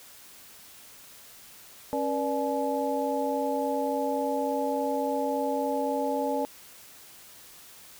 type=tone cluster; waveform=sine; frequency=273.7 / 483.5 / 587 / 851 Hz; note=C#4 / B4 / D5 / G#5; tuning=-22 / -37 / -1 / +42 cents; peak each=-31 dBFS; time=1.93-6.45 s; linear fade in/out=0 ms; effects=white hiss -50 dBFS RMS until 7.99 s